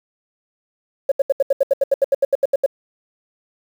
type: tone bursts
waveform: sine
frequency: 550 Hz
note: C#5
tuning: 14 cents flat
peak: -10 dBFS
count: 16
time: 1.09-2.662 s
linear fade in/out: 5 ms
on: 27 ms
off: 76 ms
effects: tanh soft clip ceiling -6 dBFS + 7-bit